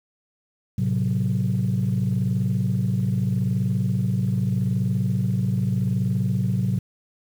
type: chord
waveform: sine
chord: F# diminished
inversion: first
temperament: equal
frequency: 110 / 130.81 / 185 Hz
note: A2 / C3 / F#3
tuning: 0 / 0 / 0 cents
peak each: -23 dBFS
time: 0.78-6.79 s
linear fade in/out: 5 ms
effects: tanh soft clip ceiling -14 dBFS + 8-bit